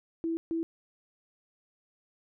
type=tone bursts at uneven times; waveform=sine; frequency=329.6 Hz; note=E4; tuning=in tune; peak=-28 dBFS; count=2; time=0.24-0.37 / 0.51-0.63 s; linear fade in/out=0 ms; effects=none